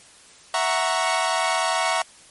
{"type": "chord", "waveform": "sawtooth", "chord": "F# dominant seventh", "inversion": "third", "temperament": "equal", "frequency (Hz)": [659.3, 740, 932.3, 1108.7], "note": ["E5", "F#5", "A#5", "C#6"], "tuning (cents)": [0, 0, 0, 0], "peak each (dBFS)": -22, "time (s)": [0.54, 2.02], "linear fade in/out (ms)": 2, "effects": ["white hiss -49 dBFS RMS until 2.3 s", "MP3 48 kbps"]}